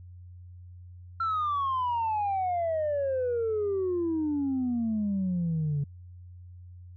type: exponential sweep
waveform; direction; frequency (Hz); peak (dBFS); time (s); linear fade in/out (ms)
sine; down; 1363 to 140; -24; 1.2-5.84; 5
effects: tanh soft clip ceiling -23 dBFS + added 89 Hz sine -44 dBFS peak until 6.96 s